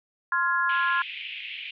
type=chord; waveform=sine; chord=F minor; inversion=second; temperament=just; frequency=1047.7 / 1396.9 / 1676.3 Hz; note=C6 / F6 / Ab6; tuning=+2 / 0 / +16 cents; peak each=-26 dBFS; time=0.32-1.02 s; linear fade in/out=2 ms
type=band-pass noise; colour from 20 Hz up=pink; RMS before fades=-37 dBFS; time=0.69-1.71 s; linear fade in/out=5 ms; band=2300 to 3100 Hz; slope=48 dB/octave
effects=none